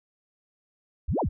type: exponential two-way sweep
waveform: sine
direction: up then down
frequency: 46.25 to 987.8 to 46.25 Hz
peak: -23 dBFS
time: 1.08-1.29 s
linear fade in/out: 10 ms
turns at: 1.2 s
effects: none